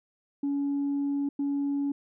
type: tone bursts at uneven times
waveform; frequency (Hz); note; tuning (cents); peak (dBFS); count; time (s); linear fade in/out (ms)
sine; 282.2; C#4; +31; -24; 2; 0.43-1.29 / 1.39-1.92; 5
effects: tanh soft clip ceiling -23 dBFS